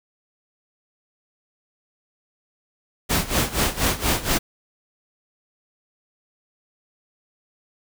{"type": "noise with tremolo", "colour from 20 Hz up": "pink", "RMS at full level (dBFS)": -19, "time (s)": [3.09, 4.39], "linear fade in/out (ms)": 20, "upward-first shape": "sine", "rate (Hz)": 4.2, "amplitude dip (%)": 85, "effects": []}